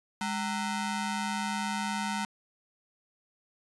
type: ring-modulated tone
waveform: sawtooth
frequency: 563 Hz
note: C#5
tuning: 27 cents sharp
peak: -23 dBFS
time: 0.21-2.25 s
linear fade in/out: 2 ms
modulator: 357 Hz
effects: resampled to 24000 Hz